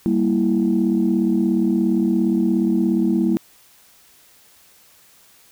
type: chord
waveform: sine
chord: E diminished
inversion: first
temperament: equal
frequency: 196 / 233.1 / 329.6 Hz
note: G3 / Bb3 / E4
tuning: 0 / 0 / 0 cents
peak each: -19 dBFS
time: 0.06-3.37 s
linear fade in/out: 0 ms
effects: tanh soft clip ceiling -8 dBFS + white hiss -52 dBFS RMS until 5.51 s